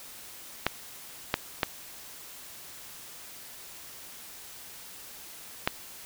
clicks, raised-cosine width 0.3 ms, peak -7 dBFS, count 4, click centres 0.666 / 1.341 / 1.632 / 5.675 s, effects white hiss -46 dBFS RMS until 6.05 s

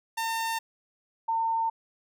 sawtooth / sine tone pair in turn, 906 / 906 Hz, A#5 / A#5, -50 / -50 cents, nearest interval unison, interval 0 cents, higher neither, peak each -24 dBFS, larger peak neither, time 0.17-0.59 / 1.28-1.7 s, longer neither, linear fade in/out 10 ms, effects none

